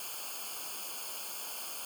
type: noise with comb filter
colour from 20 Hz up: white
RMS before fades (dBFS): -41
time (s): 0-1.85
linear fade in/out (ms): 2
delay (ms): 0.52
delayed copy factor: -1
effects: none